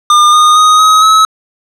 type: tone with pitch steps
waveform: square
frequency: 1207 / 1226.7 / 1246.7 / 1267 / 1287.7 Hz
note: D6 / D#6 / D#6 / D#6 / E6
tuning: +47 / -25 / +3 / +31 / -41 cents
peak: -4 dBFS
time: 0.1-1.25 s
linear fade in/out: 2 ms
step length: 230 ms
effects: low-pass 8000 Hz 12 dB/octave

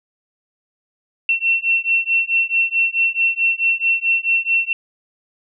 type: beating tone pair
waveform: sine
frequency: 2706 / 2710.6 Hz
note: E7 / E7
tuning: +45 / +48 cents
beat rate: 4.6 Hz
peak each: -18 dBFS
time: 1.29-4.73 s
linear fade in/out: 2 ms
effects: none

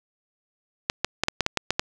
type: clicks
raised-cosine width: 0.2 ms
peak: -4 dBFS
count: 9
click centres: 0.899 / 1.046 / 1.236 / 1.284 / 1.407 / 1.464 / 1.573 / 1.706 / 1.795 s
effects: none

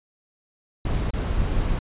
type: noise with dropouts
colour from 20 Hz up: brown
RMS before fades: -23 dBFS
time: 0.85-1.79 s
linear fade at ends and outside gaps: 5 ms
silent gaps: 1.108-1.134 s
effects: resampled to 8000 Hz

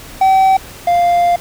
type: tone pair in turn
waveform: triangle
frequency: 766 / 697.6 Hz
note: G5 / F5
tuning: -40 / -2 cents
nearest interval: major second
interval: 162 cents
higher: first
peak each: -5 / -7 dBFS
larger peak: first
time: 0.21-0.57 / 0.87-1.36 s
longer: second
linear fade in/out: 5 ms
effects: pink hiss -34 dBFS RMS until 1.4 s

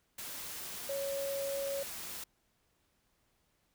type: tone in noise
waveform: sine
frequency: 554.4 Hz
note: C#5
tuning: in tune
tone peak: -34 dBFS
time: 0.89-1.83 s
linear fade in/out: 5 ms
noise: white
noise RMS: -43 dBFS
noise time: 0.18-2.24 s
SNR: +6 dB
effects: pink hiss -75 dBFS RMS until 3.74 s

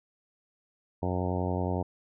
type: harmonic tone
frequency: 90.8 Hz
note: F#2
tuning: 32 cents flat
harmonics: 1 / 2 / 3 / 4 / 5 / 6 / 7 / 8 / 9 / 10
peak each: -31 / -34 / -36 / -37 / -38 / -39 / -39 / -40 / -41 / -41 dBFS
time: 1.02-1.83 s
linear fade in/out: 10 ms
effects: none

